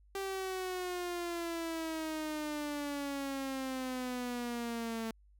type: exponential sweep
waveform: sawtooth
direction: down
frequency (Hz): 392 to 223.4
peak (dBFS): -32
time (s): 0.15-5.11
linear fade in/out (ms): 2
effects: added 50 Hz sine -60 dBFS peak until 5.39 s